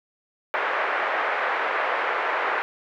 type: band-pass noise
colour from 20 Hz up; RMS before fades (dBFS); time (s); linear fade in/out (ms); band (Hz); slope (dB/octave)
white; -25; 0.54-2.62; 0; 450 to 1900; 24
effects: none